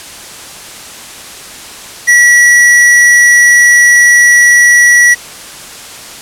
square tone, 1937 Hz, B6, 34 cents flat, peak -3 dBFS, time 2.07-5.15 s, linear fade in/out 20 ms, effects white hiss -28 dBFS RMS until 6.21 s + low-pass 10000 Hz 12 dB/octave

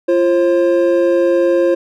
triangle tone pair together, 344.9 / 534.2 Hz, F4 / C5, -22 / +36 cents, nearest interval minor sixth, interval 758 cents, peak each -11 dBFS, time 0.08-1.75 s, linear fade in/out 10 ms, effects none

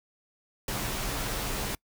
pink noise with comb filter, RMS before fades -32 dBFS, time 0.68-1.75 s, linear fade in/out 2 ms, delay 12 ms, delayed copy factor -0.6, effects noise-tail reverb RT60 0.1 s tail -25 dB re dry

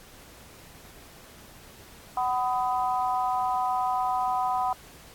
harmonic tone, 250.4 Hz, B3, 24 cents sharp, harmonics 3 / 4 / 5, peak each -26 / -28 / -33 dBFS, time 2.17-4.73 s, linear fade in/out 2 ms, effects pink hiss -50 dBFS RMS until 5.14 s + AAC 64 kbps

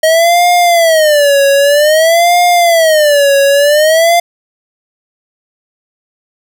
square tone with vibrato, 627 Hz, D#5, 13 cents sharp, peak -6 dBFS, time 0.03-4.2 s, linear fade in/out 5 ms, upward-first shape sine, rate 0.52 Hz, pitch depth 210 cents each way, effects 8-bit

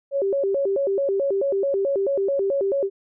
sine tone with vibrato, 466.6 Hz, A#4, 2 cents sharp, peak -19 dBFS, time 0.11-2.9 s, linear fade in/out 50 ms, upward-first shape square, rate 4.6 Hz, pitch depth 300 cents each way, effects none

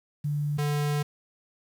sine / square tone pair in turn, 146.83 / 146.83 Hz, D3 / D3, 0 / 0 cents, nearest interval unison, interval 0 cents, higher neither, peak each -25 dBFS, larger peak neither, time 0.24-0.58 / 0.58-1.03 s, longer second, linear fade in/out 10 ms, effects 9-bit

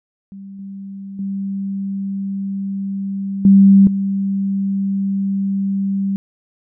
sine tone with level steps, 196 Hz, G3, in tune, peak -31 / -28 / -20 / -5 / -16 dBFS, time 0.32-6.16 s, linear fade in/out 0 ms, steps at 0.59 / 1.19 / 3.45 / 3.87 s, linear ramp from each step 2 ms, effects none

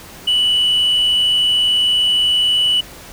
sine tone with frequency modulation, 2960 Hz, F#7, in tune, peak -10 dBFS, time 0.27-2.81 s, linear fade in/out 10 ms, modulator 107 Hz, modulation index 0.32, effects tanh soft clip ceiling -10 dBFS + pink hiss -37 dBFS RMS until 3.12 s

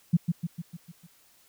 sine tone with echo, 169.4 Hz, E3, 48 cents sharp, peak -16 dBFS, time 0.13-0.17 s, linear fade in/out 10 ms, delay 150 ms, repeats 6, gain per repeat -5 dB, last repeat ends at 1.07 s, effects white hiss -61 dBFS RMS until 1.48 s

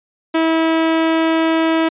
sawtooth tone, 324.2 Hz, E4, 29 cents flat, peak -9 dBFS, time 0.34-1.89 s, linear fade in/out 10 ms, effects resampled to 8000 Hz

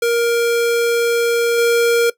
square tone with level steps, 469.2 Hz, A#4, 11 cents sharp, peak -14 / -12 dBFS, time 0.02-2.1 s, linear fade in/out 5 ms, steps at 1.58 s, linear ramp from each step 2 ms, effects noise-tail reverb RT60 0.1 s tail -19 dB re dry

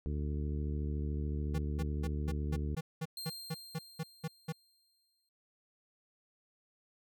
harmonic tone, 73.8 Hz, D2, 9 cents sharp, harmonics 1 / 2 / 3 / 4 / 5 / 6, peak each -34 / -40 / -44 / -46 / -48 / -50 dBFS, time 0.06-2.75 s, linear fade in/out 0 ms
square tone bursts, 160.3 Hz, E3, 48 cents flat, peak -35 dBFS, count 13, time 1.54-4.525 s, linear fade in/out 10 ms, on 45 ms, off 200 ms
sawtooth tone with exponential decay, 4186 Hz, C8, in tune, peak -37 dBFS, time 3.17-5.29 s, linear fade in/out 2 ms, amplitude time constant 460 ms
effects none

